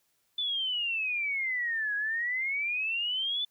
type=exponential two-way sweep; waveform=sine; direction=down then up; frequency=3520 to 1649 to 3520 Hz; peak=-28 dBFS; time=0.38-3.45 s; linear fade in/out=5 ms; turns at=1.95 s; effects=white hiss -73 dBFS RMS until 3.5 s